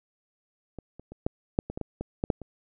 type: clicks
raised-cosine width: 2 ms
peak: -25 / -30 / -29 / -12 / -9 / -21 / -20 / -18 / -19 / -13 / -9 / -26 dBFS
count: 12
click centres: 0.787 / 0.996 / 1.12 / 1.265 / 1.589 / 1.7 / 1.775 / 1.813 / 2.01 / 2.239 / 2.302 / 2.417 s
effects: none